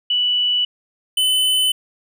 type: tone pair in turn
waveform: sine / square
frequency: 2960 / 3022 Hz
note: F#7 / F#7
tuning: 0 / +36 cents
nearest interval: unison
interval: 36 cents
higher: second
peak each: -15 dBFS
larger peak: neither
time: 0.1-0.65 / 1.17-1.72 s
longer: neither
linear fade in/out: 5 ms
effects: none